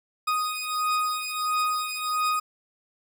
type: beating tone pair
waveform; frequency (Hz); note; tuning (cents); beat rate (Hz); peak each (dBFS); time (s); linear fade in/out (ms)
40% pulse; 1244.5 / 1246; D#6 / D#6; 0 / +2; 1.5; -27; 0.27-2.4; 10
effects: none